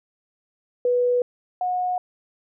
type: tone pair in turn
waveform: sine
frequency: 491.3 / 726.9 Hz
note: B4 / F#5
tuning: -9 / -31 cents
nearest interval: perfect fifth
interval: 678 cents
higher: second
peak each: -17 / -21 dBFS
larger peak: first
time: 0.85-1.22 / 1.61-1.98 s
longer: neither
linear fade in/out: 2 ms
effects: none